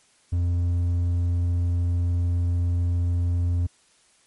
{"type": "tone with hard clipping", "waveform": "sine", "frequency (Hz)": 87.31, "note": "F2", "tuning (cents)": 0, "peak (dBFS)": -21, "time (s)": [0.32, 3.67], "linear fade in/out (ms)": 10, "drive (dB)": 3, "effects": ["white hiss -60 dBFS RMS until 4.26 s", "MP3 48 kbps"]}